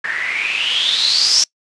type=noise with low-pass filter sweep; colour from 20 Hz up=blue; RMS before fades=-17 dBFS; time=0.04-1.44 s; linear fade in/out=5 ms; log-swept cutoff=1700 to 5700 Hz; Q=9.6; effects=noise-tail reverb RT60 0.1 s tail -25 dB re dry + resampled to 22050 Hz